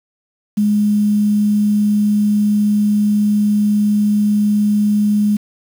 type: tone with quantisation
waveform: sine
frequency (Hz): 208.2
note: G#3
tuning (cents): +5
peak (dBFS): -11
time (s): 0.57-5.37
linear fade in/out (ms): 10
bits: 6
effects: none